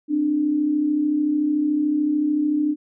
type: tone pair together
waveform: sine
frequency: 265.1 / 298.7 Hz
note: C4 / D4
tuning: +23 / +29 cents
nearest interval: major second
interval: 206 cents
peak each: -27 / -18 dBFS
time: 0.08-2.76 s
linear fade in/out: 50 ms
effects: none